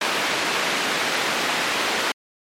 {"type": "band-pass noise", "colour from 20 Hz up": "white", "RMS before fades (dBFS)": -23, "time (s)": [0.01, 2.12], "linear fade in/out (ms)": 5, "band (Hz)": [240, 2900], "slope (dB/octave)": 12, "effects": ["MP3 64 kbps"]}